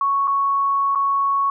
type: tone with dropouts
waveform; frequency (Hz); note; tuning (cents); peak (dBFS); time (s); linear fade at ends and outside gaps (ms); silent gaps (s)
sine; 1109; C#6; 0; -16; 0.01-1.5; 2; 0.274-0.278 / 0.95-0.956
effects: none